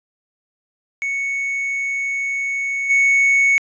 triangle tone with level steps, 2217 Hz, C#7, in tune, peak -18 / -10 dBFS, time 1.02-3.58 s, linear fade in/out 0 ms, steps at 2.89 s, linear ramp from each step 20 ms, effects resampled to 16000 Hz

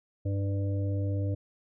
harmonic tone, 99.1 Hz, G2, 19 cents sharp, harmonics 1 / 3 / 5 / 6, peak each -27 / -37 / -41 / -43 dBFS, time 0.25-1.35 s, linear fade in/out 10 ms, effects none

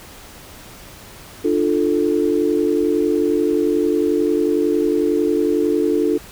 sine chord, D minor, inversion none, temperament equal with one note detuned, 298.1 / 349.2 / 440 Hz, D4 / F4 / A4, +26 / 0 / 0 cents, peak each -19 dBFS, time 1.44-6.18 s, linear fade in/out 10 ms, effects pink hiss -40 dBFS RMS until 6.31 s

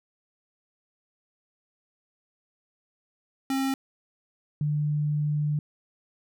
square / sine tone pair in turn, 268.7 / 148.9 Hz, C4 / D3, +46 / +24 cents, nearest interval minor seventh, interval 1022 cents, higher first, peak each -25 / -23 dBFS, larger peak second, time 3.5-3.74 / 4.61-5.59 s, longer second, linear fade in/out 2 ms, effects none

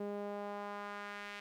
sawtooth tone with band-pass filter sweep, 204.1 Hz, G#3, 30 cents flat, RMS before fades -43 dBFS, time 0-1.4 s, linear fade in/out 5 ms, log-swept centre 420 to 2300 Hz, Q 1.4, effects 12-bit

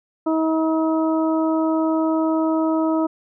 harmonic tone, 319.4 Hz, D#4, 45 cents sharp, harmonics 1 / 2 / 3 / 4, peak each -18 / -24 / -28 / -30 dBFS, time 0.26-3.07 s, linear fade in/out 10 ms, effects none

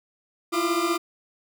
40% pulse tone cluster, 332.3 / 347.6 / 1200 Hz, E4 / F4 / D6, +14 / -8 / +37 cents, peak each -26 / -25 / -26 dBFS, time 0.52-0.98 s, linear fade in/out 20 ms, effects none

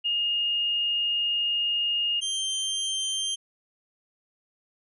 sine / sawtooth tone pair in turn, 2843 / 3149 Hz, F7 / G7, +30 / +7 cents, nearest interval major second, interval 177 cents, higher second, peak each -23 dBFS, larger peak neither, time 0.04-2.21 / 2.21-3.36 s, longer first, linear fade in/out 20 ms, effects resampled to 24000 Hz

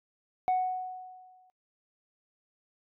sine tone with exponential decay, 740 Hz, F#5, in tune, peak -20 dBFS, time 0.48-1.5 s, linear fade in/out 0 ms, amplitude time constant 220 ms, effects noise-tail reverb RT60 0.1 s tail -24 dB re dry + tanh soft clip ceiling -22 dBFS

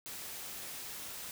white noise, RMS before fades -44 dBFS, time 0.06-1.31 s, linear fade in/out 0 ms, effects none

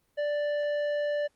sine tone with tanh clipping, 587.3 Hz, D5, in tune, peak -28 dBFS, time 0.17-1.28 s, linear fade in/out 20 ms, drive 10 dB, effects pink hiss -72 dBFS RMS until 1.35 s + Opus 24 kbps

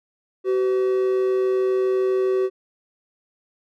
triangle tone pair together, 380.2 / 507.5 Hz, F#4 / B4, +47 / +47 cents, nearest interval perfect fourth, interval 500 cents, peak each -16 / -27 dBFS, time 0.44-2.5 s, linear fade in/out 50 ms, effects none

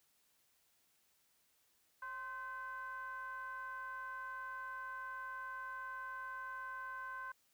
triangle ring-modulated tone, 246.9 Hz, B3, in tune, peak -38 dBFS, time 2.02-7.32 s, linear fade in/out 5 ms, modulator 1290 Hz, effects white hiss -75 dBFS RMS until 7.53 s

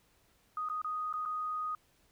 sine tone with dropouts, 1244.5 Hz, D#6, in tune, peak -33 dBFS, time 0.57-1.75 s, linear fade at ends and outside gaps 2 ms, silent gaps 0.688-0.698 / 0.817-0.845 / 1.128-1.138 / 1.253-1.258 s, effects pink hiss -69 dBFS RMS until 2.11 s

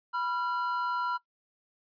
triangle tone pair together, 983.4 / 1376 Hz, B5 / F6, -8 / -26 cents, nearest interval tritone, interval 582 cents, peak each -30 / -29 dBFS, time 0.13-1.18 s, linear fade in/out 20 ms, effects noise-tail reverb RT60 0.1 s tail -19 dB re dry + resampled to 11025 Hz

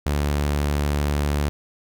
sawtooth tone, 72.8 Hz, D2, 15 cents flat, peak -16 dBFS, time 0.06-1.49 s, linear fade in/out 0 ms, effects none

